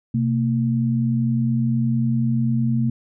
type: tone pair together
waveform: sine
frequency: 127.9 / 227.7 Hz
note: C3 / A#3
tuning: -39 / -40 cents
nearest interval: minor seventh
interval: 999 cents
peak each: -20 dBFS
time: 0.14-2.9 s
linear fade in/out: 5 ms
effects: none